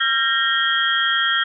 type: tone cluster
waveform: sine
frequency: 1366 / 1597 / 1862 / 3098 / 3257 Hz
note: F6 / G6 / A#6 / G7 / G#7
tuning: -39 / +32 / -2 / -21 / -34 cents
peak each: -22 / -23 / -22 / -30 / -21 dBFS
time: 0-1.44 s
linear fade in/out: 10 ms
effects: none